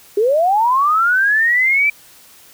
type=linear sweep; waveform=sine; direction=up; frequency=392 to 2349 Hz; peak=-11 dBFS; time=0.17-1.9 s; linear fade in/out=5 ms; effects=white hiss -45 dBFS RMS until 2.53 s